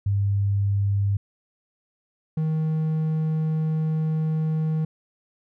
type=tone pair in turn; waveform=sine / triangle; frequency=100 / 157.46 Hz; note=G2 / D#3; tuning=+35 / +21 cents; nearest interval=minor sixth; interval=786 cents; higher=second; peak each=-19 dBFS; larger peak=neither; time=0.06-1.17 / 2.37-4.85 s; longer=second; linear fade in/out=5 ms; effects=none